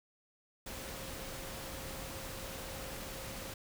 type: tone in noise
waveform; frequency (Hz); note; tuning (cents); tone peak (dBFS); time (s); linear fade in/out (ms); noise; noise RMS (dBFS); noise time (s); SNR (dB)
sine; 534; C5; +35; -51; 0.66-3.54; 5; pink; -44; 0.66-3.54; -10
effects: none